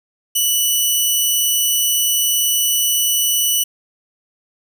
10% pulse tone, 2963 Hz, F#7, 2 cents sharp, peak -6 dBFS, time 0.35-3.64 s, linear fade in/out 10 ms, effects none

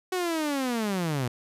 sawtooth linear sweep, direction down, 375 to 116.54 Hz, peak -22 dBFS, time 0.12-1.28 s, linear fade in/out 5 ms, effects resampled to 32000 Hz

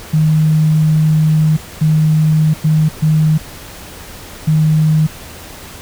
sine tone bursts at uneven times, 155.6 Hz, D#3, in tune, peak -8 dBFS, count 5, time 0.13-1.57 / 1.81-2.54 / 2.64-2.89 / 3.02-3.38 / 4.47-5.07 s, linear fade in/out 10 ms, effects added 83 Hz sine -41 dBFS peak until 5.81 s + pink hiss -33 dBFS RMS until 5.81 s

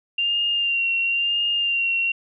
sine tone with vibrato, 2782 Hz, F7, 7 cents flat, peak -19 dBFS, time 0.18-2.12 s, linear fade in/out 5 ms, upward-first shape sine, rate 0.98 Hz, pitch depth 30 cents each way, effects none

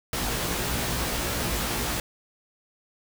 pink noise with comb filter, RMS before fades -28 dBFS, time 0.13-2 s, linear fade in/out 2 ms, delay 17 ms, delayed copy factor +0.8, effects none

